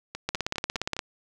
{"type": "two click trains", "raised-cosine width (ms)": 0.2, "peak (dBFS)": [-10, -17], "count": [13, 5], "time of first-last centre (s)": [[0.29, 0.992], [0.15, 0.966]], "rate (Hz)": [17.1, 4.9], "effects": []}